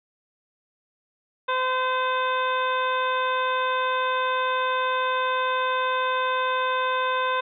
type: harmonic tone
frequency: 513 Hz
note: C5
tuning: 34 cents flat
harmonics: 1 / 2 / 3 / 4 / 5 / 6 / 7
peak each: -28 / -24 / -29 / -39 / -34 / -45 / -35 dBFS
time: 1.48-7.41 s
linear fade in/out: 10 ms
effects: none